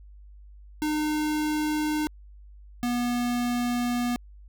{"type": "tone pair in turn", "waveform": "square", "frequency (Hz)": [304.1, 242.6], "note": ["D#4", "B3"], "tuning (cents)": [-40, -31], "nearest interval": "major third", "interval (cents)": 391, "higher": "first", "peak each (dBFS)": -25, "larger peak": "neither", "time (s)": [[0.82, 2.07], [2.83, 4.16]], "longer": "second", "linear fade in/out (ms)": 0, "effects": ["added 50 Hz sine -45 dBFS peak until 4.48 s"]}